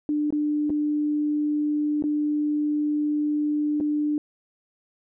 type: tone with dropouts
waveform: sine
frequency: 297.9 Hz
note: D4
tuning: 25 cents sharp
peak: -21 dBFS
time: 0.09-4.18 s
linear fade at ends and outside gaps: 1 ms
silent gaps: 0.305-0.325 / 0.696-0.702 / 2.024-2.039 / 3.802-3.808 s
effects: none